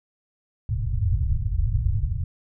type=low-pass noise; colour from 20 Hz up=white; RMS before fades=-23 dBFS; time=0.69-2.24 s; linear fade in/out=5 ms; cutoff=120 Hz; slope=48 dB/octave; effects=none